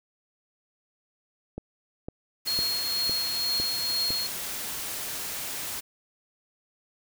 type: click train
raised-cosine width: 2 ms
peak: -21 dBFS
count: 6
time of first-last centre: 1.58-4.105 s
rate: 1.98 Hz
type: noise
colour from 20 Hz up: white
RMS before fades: -34 dBFS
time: 2.45-5.81 s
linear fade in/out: 20 ms
type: tone with tremolo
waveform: sine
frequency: 4282 Hz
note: C8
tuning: 39 cents sharp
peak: -24 dBFS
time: 2.47-4.27 s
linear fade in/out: 5 ms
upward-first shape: triangle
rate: 2.1 Hz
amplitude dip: 45%
effects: none